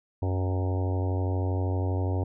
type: harmonic tone with a mistuned harmonic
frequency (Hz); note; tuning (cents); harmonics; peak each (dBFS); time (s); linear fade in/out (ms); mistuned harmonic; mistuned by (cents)
92.5; F#2; 0; 1 / 3 / 4 / 5 / 6 / 7 / 8 / 9 / 10; -25 / -35 / -37 / -39 / -41 / -42 / -43 / -44 / -45; 0.22-2.24; 5; 9; -24
effects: none